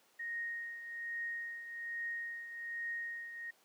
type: tone with tremolo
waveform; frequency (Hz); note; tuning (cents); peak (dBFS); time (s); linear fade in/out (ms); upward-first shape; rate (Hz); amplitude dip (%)
sine; 1864.7; A#6; 0; -36; 0.19-3.51; 10; triangle; 1.2; 65
effects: pink hiss -68 dBFS RMS until 3.64 s + high-pass 400 Hz 12 dB/octave